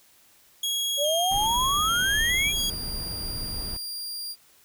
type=tone with vibrato; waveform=sawtooth; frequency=3270 Hz; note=G#7; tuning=28 cents flat; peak=-22 dBFS; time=0.63-2.7 s; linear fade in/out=5 ms; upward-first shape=square; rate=1.2 Hz; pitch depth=22 cents each way
type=exponential sweep; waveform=sine; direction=up; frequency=554.4 to 2431 Hz; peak=-23 dBFS; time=0.97-2.53 s; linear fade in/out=50 ms
type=noise; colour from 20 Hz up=brown; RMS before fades=-35 dBFS; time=1.31-3.77 s; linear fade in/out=5 ms
type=tone; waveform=sawtooth; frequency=4779 Hz; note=D8; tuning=29 cents sharp; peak=-29 dBFS; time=2.55-4.36 s; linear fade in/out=50 ms
effects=white hiss -58 dBFS RMS until 4.64 s